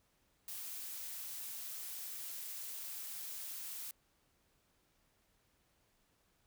blue noise, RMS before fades -45 dBFS, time 0.48-3.91 s, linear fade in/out 2 ms, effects pink hiss -75 dBFS RMS until 6.46 s

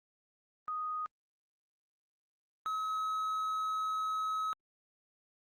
sine / triangle tone pair in turn, 1244.5 / 1281 Hz, D#6 / E6, 0 / -50 cents, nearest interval minor second, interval 50 cents, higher second, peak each -34 / -30 dBFS, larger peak second, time 0.68-1.06 / 2.66-4.53 s, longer second, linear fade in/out 0 ms, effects Opus 24 kbps

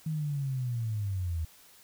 sine linear sweep, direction down, 159.9 to 77.78 Hz, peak -29 dBFS, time 0.06-1.45 s, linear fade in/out 5 ms, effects white hiss -57 dBFS RMS until 1.83 s

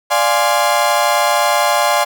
35% pulse chord, D half-diminished seventh, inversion none, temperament equal, 587.3 / 698.5 / 830.6 / 1046.5 Hz, D5 / F5 / Ab5 / C6, 0 / 0 / 0 / 0 cents, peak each -16 dBFS, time 0.1-2.05 s, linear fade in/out 20 ms, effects none

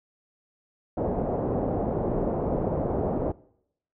white low-pass noise, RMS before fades -27 dBFS, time 0.97-3.32 s, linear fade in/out 5 ms, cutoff 640 Hz, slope 24 dB/octave, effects noise-tail reverb RT60 0.7 s tail -21 dB re dry

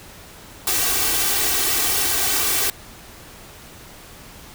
white noise with comb filter, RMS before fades -20 dBFS, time 0.67-2.7 s, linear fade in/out 2 ms, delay 2.6 ms, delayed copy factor +0.9, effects pink hiss -42 dBFS RMS until 4.54 s

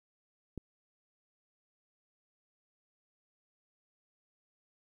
click, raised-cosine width 3 ms, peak -27 dBFS, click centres 0.577 s, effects 11-bit

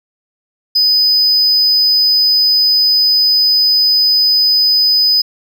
triangle tone, 5000 Hz, D#8, 8 cents sharp, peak -7 dBFS, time 0.75-5.22 s, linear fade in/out 10 ms, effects none

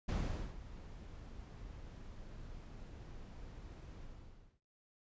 brown noise with ADSR envelope, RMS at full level -33 dBFS, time 0.08-4.6 s, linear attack 12 ms, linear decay 440 ms, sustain -17 dB, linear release 650 ms, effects noise-tail reverb RT60 0.5 s tail -26 dB re dry + resampled to 16000 Hz

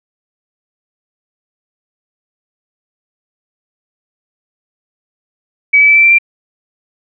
sine tone with pitch steps, 2280 / 2297 / 2314 / 2332 / 2350 / 2367 Hz, C#7 / D7 / D7 / D7 / D7 / D7, +48 / -39 / -26 / -13 / +1 / +13 cents, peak -4 dBFS, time 5.73-6.186 s, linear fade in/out 10 ms, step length 76 ms, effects none

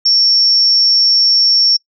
sine tone with amplitude modulation, 5460 Hz, F8, 40 cents flat, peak -6 dBFS, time 0.05-1.77 s, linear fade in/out 10 ms, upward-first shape sine, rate 200 Hz, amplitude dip 40%, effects noise-tail reverb RT60 0.1 s tail -23 dB re dry

